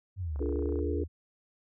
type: exponential two-way sweep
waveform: sine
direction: down then up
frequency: 100 to 69 to 81.2 Hz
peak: -31 dBFS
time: 0.16-1.08 s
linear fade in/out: 50 ms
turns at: 0.39 s
type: click train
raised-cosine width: 1 ms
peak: -35 dBFS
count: 14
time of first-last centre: 0.36-0.79 s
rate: 30.2 Hz
type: chord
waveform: sine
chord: Bb dominant seventh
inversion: first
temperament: just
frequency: 291.4 / 349.6 / 419.5 / 466.2 Hz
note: D4 / F4 / Ab4 / Bb4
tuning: -13 / +2 / +17 / 0 cents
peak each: -35 / -36 / -35 / -38 dBFS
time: 0.4-1.04 s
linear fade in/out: 5 ms
effects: none